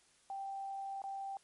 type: tone with dropouts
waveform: sine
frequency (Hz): 784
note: G5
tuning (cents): 0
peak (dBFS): -39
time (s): 0.3-1.37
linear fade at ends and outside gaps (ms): 1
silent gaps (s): 1.019-1.039
effects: white hiss -68 dBFS RMS until 1.43 s + MP3 48 kbps